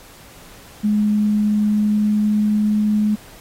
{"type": "tone with pitch glide", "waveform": "sine", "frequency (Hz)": [210, 211.3], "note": ["G#3", "G#3"], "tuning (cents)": [19, 30], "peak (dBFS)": -14, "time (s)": [0.83, 3.16], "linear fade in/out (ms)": 20, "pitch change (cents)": 11, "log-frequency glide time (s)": [1.47, 2.86], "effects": ["pink hiss -44 dBFS RMS until 3.4 s", "AAC 48 kbps"]}